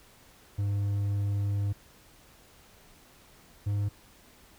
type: tone pair in turn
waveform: triangle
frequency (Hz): 100.9 / 102.01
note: G#2 / G#2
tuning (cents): -49 / -31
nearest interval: unison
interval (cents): 18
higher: second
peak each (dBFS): -24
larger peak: neither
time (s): 0.58-1.73 / 3.66-3.89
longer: first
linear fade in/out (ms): 10
effects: pink hiss -57 dBFS RMS until 4.58 s